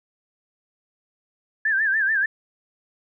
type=tone with vibrato; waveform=sine; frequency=1670 Hz; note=G#6; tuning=9 cents sharp; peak=-18 dBFS; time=1.65-2.26 s; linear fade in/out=5 ms; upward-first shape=sine; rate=6.9 Hz; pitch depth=130 cents each way; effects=none